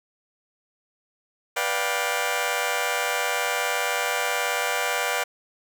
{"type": "chord", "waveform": "15% pulse", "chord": "G dominant seventh", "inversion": "first", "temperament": "just", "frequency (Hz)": [490, 588, 705.6, 784], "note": ["B4", "D5", "F5", "G5"], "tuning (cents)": [-14, 2, 18, 0], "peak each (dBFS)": -23, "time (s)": [1.56, 5.24], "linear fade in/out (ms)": 10, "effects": []}